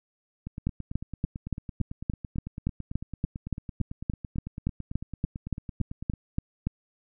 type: two click trains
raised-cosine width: 5 ms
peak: -14 / -23 dBFS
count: 22 / 52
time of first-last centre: 0.67-6.67 / 0.47-6.137 s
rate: 3.5 / 9 Hz
effects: none